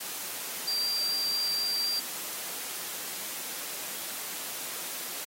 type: tone in noise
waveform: sine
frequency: 4724 Hz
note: D8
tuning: 9 cents sharp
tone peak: -27 dBFS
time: 0.67-2 s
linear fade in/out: 10 ms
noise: white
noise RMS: -37 dBFS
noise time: 0-5.25 s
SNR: +7 dB
effects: high-pass 200 Hz 12 dB/octave + AAC 48 kbps